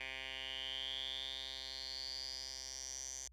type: tone with band-pass filter sweep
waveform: 10% pulse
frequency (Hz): 132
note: C3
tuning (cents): +16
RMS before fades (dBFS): -45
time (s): 0-3.28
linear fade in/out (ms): 5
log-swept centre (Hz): 2500 to 6400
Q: 8.6
effects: added 60 Hz sine -60 dBFS peak until 3.32 s